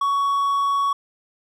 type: tone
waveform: triangle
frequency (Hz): 1119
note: C#6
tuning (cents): +16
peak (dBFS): -16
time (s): 0.01-0.93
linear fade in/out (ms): 5
effects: none